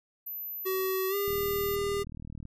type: tone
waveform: sine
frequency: 12080 Hz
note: F#9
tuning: 35 cents sharp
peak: -35 dBFS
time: 0.26-1.76 s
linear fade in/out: 10 ms
type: tone with pitch glide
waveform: square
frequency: 377.8 to 402.6 Hz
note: F#4 to G4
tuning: +36 to +46 cents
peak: -29 dBFS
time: 0.65-2.04 s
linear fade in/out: 20 ms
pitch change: +110 cents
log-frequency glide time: 1.09-1.15 s
type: click train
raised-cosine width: 5 ms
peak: -30 dBFS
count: 47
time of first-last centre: 1.28-2.453 s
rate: 39.2 Hz
effects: resampled to 32000 Hz